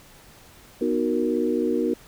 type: chord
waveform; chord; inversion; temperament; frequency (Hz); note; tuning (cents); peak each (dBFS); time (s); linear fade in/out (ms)
sine; B major seventh; none; equal; 246.9 / 311.1 / 370 / 466.2; B3 / D#4 / F#4 / A#4; 0 / 0 / 0 / 0; -26; 0.81-1.94; 5
effects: pink hiss -50 dBFS RMS until 2.07 s